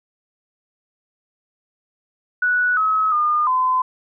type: tone with pitch steps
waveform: sine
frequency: 1474 / 1282 / 1215 / 1022 Hz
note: F#6 / E6 / D#6 / C6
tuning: -7 / -49 / -42 / -41 cents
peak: -15 dBFS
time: 2.42-3.82 s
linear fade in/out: 5 ms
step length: 350 ms
effects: none